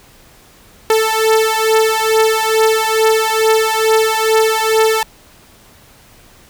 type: beating tone pair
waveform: sawtooth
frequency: 440 / 442.3 Hz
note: A4 / A4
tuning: 0 / +9 cents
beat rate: 2.3 Hz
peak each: -10 dBFS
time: 0.9-5.03 s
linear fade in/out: 2 ms
effects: pink hiss -45 dBFS RMS until 6.49 s